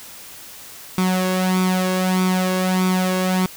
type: tone with flanger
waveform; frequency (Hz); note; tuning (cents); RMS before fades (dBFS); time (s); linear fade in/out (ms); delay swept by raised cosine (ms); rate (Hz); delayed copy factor
sawtooth; 185; F#3; 0; -19; 0.98-3.46; 2; 0.85 to 1.85; 1.6; +0.65
effects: white hiss -39 dBFS RMS until 3.56 s